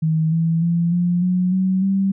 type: tone with pitch steps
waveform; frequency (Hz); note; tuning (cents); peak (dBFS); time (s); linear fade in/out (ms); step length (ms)
sine; 158.9 / 164.31 / 169.91 / 175.7 / 181.69 / 187.88 / 194.28; D#3 / E3 / F3 / F3 / F#3 / F#3 / G3; +37 / -5 / -47 / +11 / -31 / +27 / -15; -15; 0.02-2.12; 10; 300
effects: none